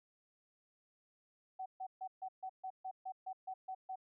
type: tone bursts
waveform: sine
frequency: 755 Hz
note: F#5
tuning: 35 cents sharp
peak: -40 dBFS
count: 12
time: 1.59-3.958 s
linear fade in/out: 10 ms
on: 69 ms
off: 140 ms
effects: none